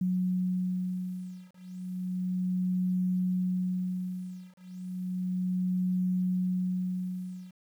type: beating tone pair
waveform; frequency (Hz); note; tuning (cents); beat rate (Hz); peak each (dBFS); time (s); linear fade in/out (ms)
sine; 182.8 / 183.13; F#3 / F#3; -21 / -18; 0.33; -31; 0.01-7.51; 5
effects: 10-bit